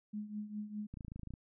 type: tone with tremolo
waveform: sine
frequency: 210 Hz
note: G#3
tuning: 19 cents sharp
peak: -36 dBFS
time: 0.13-0.87 s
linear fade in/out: 10 ms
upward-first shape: triangle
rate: 4.9 Hz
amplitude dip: 80%
type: clicks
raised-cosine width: 5 ms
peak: -33 dBFS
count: 12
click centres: 0.94 / 0.972 / 1.008 / 1.048 / 1.082 / 1.119 / 1.16 / 1.195 / 1.233 / 1.273 / 1.306 / 1.338 s
effects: none